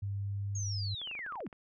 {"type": "tone with pitch glide", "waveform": "sine", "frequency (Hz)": [99.8, 100.49], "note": ["G2", "G2"], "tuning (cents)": [32, 43], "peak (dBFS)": -33, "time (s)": [0.02, 0.95], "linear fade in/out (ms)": 10, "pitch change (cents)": 11, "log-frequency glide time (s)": [0.32, 0.68]}
{"type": "linear sweep", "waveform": "sine", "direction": "down", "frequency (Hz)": [6645, 128.8], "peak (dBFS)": -38, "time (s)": [0.55, 1.48], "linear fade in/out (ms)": 5}
{"type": "clicks", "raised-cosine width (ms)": 0.5, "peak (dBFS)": -35, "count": 11, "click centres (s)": [1.016, 1.074, 1.113, 1.152, 1.191, 1.264, 1.323, 1.356, 1.405, 1.466, 1.528]}
{"effects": []}